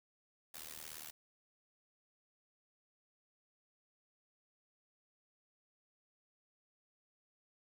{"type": "noise with amplitude modulation", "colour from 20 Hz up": "white", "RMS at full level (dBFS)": -45, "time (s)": [0.54, 1.11], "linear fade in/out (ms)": 5, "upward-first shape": "sine", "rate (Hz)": 77.4, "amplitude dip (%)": 100, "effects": []}